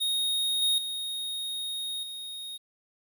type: tone with level steps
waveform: square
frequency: 3729 Hz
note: A#7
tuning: in tune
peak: -26 / -23 / -32 / -37 dBFS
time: 0-2.58 s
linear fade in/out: 20 ms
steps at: 0.62 / 0.78 / 2.03 s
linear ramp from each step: 2 ms
effects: 10-bit